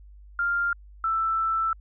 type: tone pair in turn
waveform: sine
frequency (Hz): 1396.9 / 1326.2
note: F6 / E6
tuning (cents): 0 / +10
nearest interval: minor second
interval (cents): 90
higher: first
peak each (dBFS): -22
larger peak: neither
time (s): 0.39-0.73 / 1.04-1.73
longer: second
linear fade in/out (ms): 2
effects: added 50 Hz sine -45 dBFS peak until 1.8 s